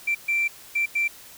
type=tone bursts at uneven times; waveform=sine; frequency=2349 Hz; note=D7; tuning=in tune; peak=-19 dBFS; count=4; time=0.07-0.15 / 0.28-0.48 / 0.75-0.86 / 0.95-1.08 s; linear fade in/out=10 ms; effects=tanh soft clip ceiling -16 dBFS + white hiss -46 dBFS RMS until 1.37 s